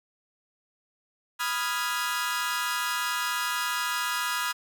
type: chord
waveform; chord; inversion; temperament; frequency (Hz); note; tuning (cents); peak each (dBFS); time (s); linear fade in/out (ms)
sawtooth; F half-diminished seventh; second; equal; 987.8 / 1244.5 / 1396.9 / 1661.2; Cb6 / Eb6 / F6 / Ab6; 0 / 0 / 0 / 0; -29; 1.39-4.53; 20
effects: none